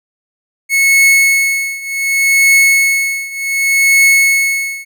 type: tone with tremolo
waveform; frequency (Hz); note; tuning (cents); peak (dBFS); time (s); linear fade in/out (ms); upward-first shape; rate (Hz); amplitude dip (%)
45% pulse; 2195; C#7; -18; -5; 0.69-4.85; 50; triangle; 0.67; 90
effects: none